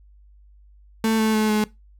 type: tone with pitch steps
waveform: 35% pulse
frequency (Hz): 222.2 / 219 / 215.9 / 212.8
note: A3 / A3 / A3 / G#3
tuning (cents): +17 / -8 / -33 / +42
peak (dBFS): -16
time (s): 1.04-1.64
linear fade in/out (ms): 2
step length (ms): 150
effects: noise-tail reverb RT60 0.2 s tail -20 dB re dry + added 50 Hz sine -48 dBFS peak until 1.99 s